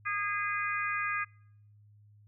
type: harmonic tone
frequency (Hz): 410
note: G#4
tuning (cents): -22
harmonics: 3 / 4 / 5 / 6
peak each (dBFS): -34 / -35 / -36 / -37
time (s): 0.05-1.25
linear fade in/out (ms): 20
effects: noise-tail reverb RT60 0.7 s tail -25 dB re dry + added 104 Hz sine -56 dBFS peak until 2.27 s